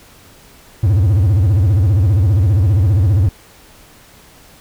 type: tone with vibrato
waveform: triangle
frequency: 97 Hz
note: G2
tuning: 18 cents flat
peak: -7 dBFS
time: 0.83-3.29 s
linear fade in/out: 5 ms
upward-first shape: sine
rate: 15 Hz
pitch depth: 270 cents each way
effects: pink hiss -44 dBFS RMS until 4.6 s